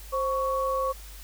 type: tone pair together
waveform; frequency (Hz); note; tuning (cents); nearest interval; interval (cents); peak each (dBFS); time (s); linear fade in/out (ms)
sine; 527 / 1116.7; C5 / C#6; +12 / +12; octave + minor second; 1300; -27; 0.12-0.93; 20
effects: added 50 Hz sine -42 dBFS peak until 1.23 s + white hiss -48 dBFS RMS until 1.23 s